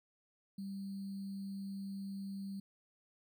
sine tone with sample-and-hold, 196 Hz, G3, in tune, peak -40 dBFS, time 0.58-2.6 s, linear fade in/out 5 ms, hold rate 4410 Hz, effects none

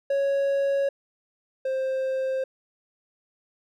triangle tone pair in turn, 554.4 / 526.8 Hz, C#5 / C5, 0 / +12 cents, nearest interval minor second, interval 88 cents, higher first, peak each -19 / -22 dBFS, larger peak first, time 0.1-0.89 / 1.65-2.44 s, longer neither, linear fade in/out 5 ms, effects none

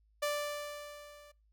sawtooth tone with level ramp, 587.3 Hz, D5, in tune, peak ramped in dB -26 to -51 dBFS, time 0.22-1.32 s, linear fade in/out 10 ms, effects noise-tail reverb RT60 0.3 s tail -24 dB re dry + added 53 Hz sine -66 dBFS peak until 1.52 s

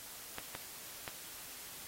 clicks, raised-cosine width 0.3 ms, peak -24 dBFS, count 3, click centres 0.384 / 0.551 / 1.078 s, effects white hiss -49 dBFS RMS until 1.87 s + AAC 48 kbps

